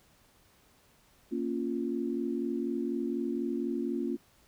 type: chord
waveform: sine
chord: Bb minor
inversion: none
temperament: equal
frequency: 233.1 / 277.2 / 349.2 Hz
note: Bb3 / Db4 / F4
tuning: 0 / 0 / 0 cents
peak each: -34 dBFS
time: 1.31-4.17 s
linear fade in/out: 20 ms
effects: pink hiss -64 dBFS RMS until 4.47 s